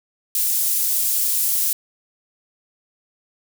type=high-pass noise; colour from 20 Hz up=pink; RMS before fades=-20 dBFS; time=0.35-1.73 s; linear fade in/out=2 ms; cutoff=11000 Hz; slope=12 dB/octave; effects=none